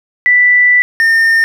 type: tone pair in turn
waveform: sine / triangle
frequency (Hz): 1975.5 / 1817.3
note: B6 / A#6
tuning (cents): 0 / -45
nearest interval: minor second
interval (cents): 145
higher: first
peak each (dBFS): -5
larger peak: neither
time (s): 0.26-0.82 / 1-1.44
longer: first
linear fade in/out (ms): 0
effects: none